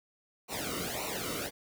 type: noise with flanger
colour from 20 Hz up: pink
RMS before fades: -36 dBFS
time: 0.48-1.51 s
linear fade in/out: 50 ms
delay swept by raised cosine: 0.6 to 1.22 ms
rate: 1.8 Hz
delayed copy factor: -1
effects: none